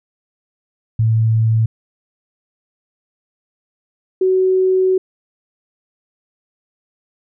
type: tone pair in turn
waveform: sine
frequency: 111.8 / 374.5 Hz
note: A2 / F#4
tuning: +28 / +21 cents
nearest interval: octave + major sixth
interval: 2093 cents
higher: second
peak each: -11 dBFS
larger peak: neither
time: 0.99-1.66 / 4.21-4.98 s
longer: second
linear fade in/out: 5 ms
effects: none